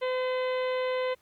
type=harmonic tone; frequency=510 Hz; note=C5; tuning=44 cents flat; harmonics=1 / 2 / 3 / 4 / 5 / 6 / 7 / 8; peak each=-27 / -36 / -43 / -39 / -46 / -45 / -48 / -51 dBFS; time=0.01-1.15 s; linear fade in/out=20 ms; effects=pink hiss -66 dBFS RMS until 1.21 s + Opus 48 kbps